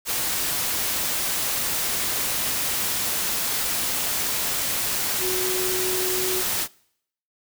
sine tone in noise, 370 Hz, F#4, in tune, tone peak -26 dBFS, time 5.19-6.44 s, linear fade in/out 50 ms, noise white, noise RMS -25 dBFS, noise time 0.05-6.68 s, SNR -4 dB, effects noise-tail reverb RT60 0.7 s tail -24 dB re dry

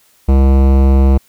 sine tone with hard clipping, 67.2 Hz, C2, 47 cents sharp, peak -8 dBFS, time 0.28-1.18 s, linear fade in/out 10 ms, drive 18 dB, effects white hiss -52 dBFS RMS until 1.28 s

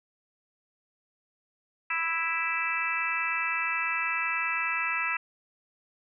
harmonic tone with a mistuned harmonic, 329.6 Hz, E4, in tune, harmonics 3 / 4 / 5 / 6 / 7 / 8, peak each -37 / -33 / -36 / -33 / -35 / -31 dBFS, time 1.9-5.17 s, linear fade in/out 5 ms, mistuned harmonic 7, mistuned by +27 cents, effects none

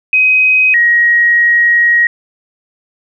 sine tone pair in turn, 2520 / 1891.1 Hz, D#7 / A#6, +21 / +24 cents, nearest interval perfect fourth, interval 497 cents, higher first, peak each -6 / -6 dBFS, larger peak neither, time 0.13-0.74 / 0.74-2.07 s, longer second, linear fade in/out 2 ms, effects none

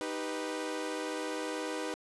sawtooth chord, Eb augmented, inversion none, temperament equal, 311.1 / 392 / 493.9 Hz, Eb4 / G4 / B4, 0 / 0 / 0 cents, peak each -34 / -37 / -34 dBFS, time 0.01-1.94 s, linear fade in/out 0 ms, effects resampled to 24000 Hz + 11-bit

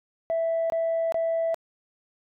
sine tone bursts, 659.3 Hz, E5, in tune, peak -21 dBFS, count 3, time 0.3-1.544 s, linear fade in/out 0 ms, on 400 ms, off 22 ms, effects tanh soft clip ceiling -20 dBFS

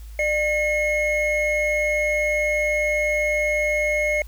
triangle tone pair together, 600 / 2164 Hz, D5 / C#7, +37 / -42 cents, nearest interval octave + minor seventh, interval 2221 cents, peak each -20 dBFS, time 0.19-4.22 s, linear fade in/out 2 ms, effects added 54 Hz sine -35 dBFS peak until 4.27 s + white hiss -53 dBFS RMS until 4.27 s

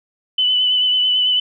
sine tone with vibrato, 3000 Hz, F#7, 23 cents sharp, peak -13 dBFS, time 0.38-1.4 s, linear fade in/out 5 ms, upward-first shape sine, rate 9.1 Hz, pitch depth 24 cents each way, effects none

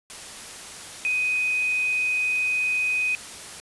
sine tone in noise, 2503 Hz, D#7, 10 cents sharp, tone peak -21 dBFS, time 1.05-3.15 s, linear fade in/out 0 ms, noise white, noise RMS -39 dBFS, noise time 0.1-3.6 s, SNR +15 dB, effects resampled to 24000 Hz

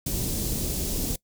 pink band-stop noise, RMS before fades -28 dBFS, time 0.06-1.16 s, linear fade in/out 5 ms, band 350 to 5600 Hz, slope 12 dB/octave, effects noise-tail reverb RT60 0.1 s tail -22 dB re dry

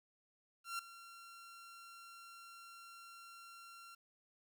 sawtooth tone with ADSR envelope, 1370 Hz, F6, 34 cents flat, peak -34 dBFS, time 0.64-3.95 s, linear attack 150 ms, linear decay 3 ms, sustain -16 dB, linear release 7 ms, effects 12-bit

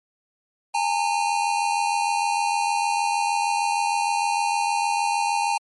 square tone pair together, 820.5 / 907 Hz, G#5 / A#5, -21 / -48 cents, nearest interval major second, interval 173 cents, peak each -24 dBFS, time 0.74-5.58 s, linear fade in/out 10 ms, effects MP3 48 kbps

